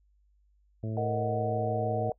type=harmonic tone; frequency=110 Hz; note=A2; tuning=in tune; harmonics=1 / 2 / 3 / 4 / 5 / 6; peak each=-32 / -38 / -42 / -44 / -46 / -48 dBFS; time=0.83-2.1 s; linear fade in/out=5 ms
type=chord; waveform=sine; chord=D# minor; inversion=second; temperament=equal; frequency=466.2 / 622.3 / 740 Hz; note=A#4 / D#5 / F#5; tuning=0 / 0 / 0 cents; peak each=-33 dBFS; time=0.97-2.12 s; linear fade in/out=2 ms
effects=noise-tail reverb RT60 0.1 s tail -22 dB re dry + added 50 Hz sine -63 dBFS peak until 2.18 s